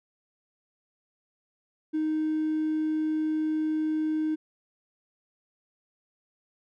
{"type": "tone with hard clipping", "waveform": "triangle", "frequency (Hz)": 311.1, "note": "D#4", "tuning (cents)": 0, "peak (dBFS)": -25, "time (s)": [1.93, 4.36], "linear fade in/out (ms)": 20, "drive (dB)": 4, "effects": []}